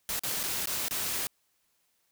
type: noise with dropouts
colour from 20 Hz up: white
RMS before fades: -32 dBFS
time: 0.09-1.27 s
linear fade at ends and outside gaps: 1 ms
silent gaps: 0.194-0.235 / 0.432-0.436 / 0.658-0.672 / 0.884-0.909 s
effects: white hiss -73 dBFS RMS until 2.11 s